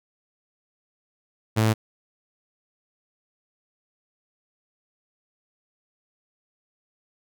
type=tone; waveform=sawtooth; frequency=110 Hz; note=A2; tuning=in tune; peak=-14 dBFS; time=1.56-1.74 s; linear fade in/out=20 ms; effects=none